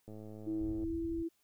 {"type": "click train", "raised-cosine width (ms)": 2, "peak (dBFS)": -36, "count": 82, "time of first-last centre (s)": [0.08, 0.837], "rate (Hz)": 107}
{"type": "tone with pitch glide", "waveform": "sine", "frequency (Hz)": [323, 331.3], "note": ["E4", "E4"], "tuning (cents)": [-35, 9], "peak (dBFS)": -34, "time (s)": [0.46, 1.29], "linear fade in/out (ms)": 20, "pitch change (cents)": 44, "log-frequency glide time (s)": [0.68, 1]}
{"type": "low-pass noise", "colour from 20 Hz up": "pink", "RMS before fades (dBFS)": -45, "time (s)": [0.61, 1.23], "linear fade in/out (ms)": 2, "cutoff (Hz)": 110, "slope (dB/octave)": 48}
{"effects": ["white hiss -75 dBFS RMS until 1.43 s"]}